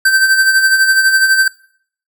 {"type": "tone with tremolo", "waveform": "square", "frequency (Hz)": 1554, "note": "G6", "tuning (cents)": -16, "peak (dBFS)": -7, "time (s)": [0.05, 1.48], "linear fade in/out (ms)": 5, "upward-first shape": "sine", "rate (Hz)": 12, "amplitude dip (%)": 55, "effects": ["noise-tail reverb RT60 0.6 s tail -22 dB re dry"]}